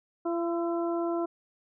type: harmonic tone with a mistuned harmonic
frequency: 339.6 Hz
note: F4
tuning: 48 cents flat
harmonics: 1 / 2 / 3 / 4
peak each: -28 / -33 / -39 / -41 dBFS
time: 0.25-1.26 s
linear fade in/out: 10 ms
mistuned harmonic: 4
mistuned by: -27 cents
effects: none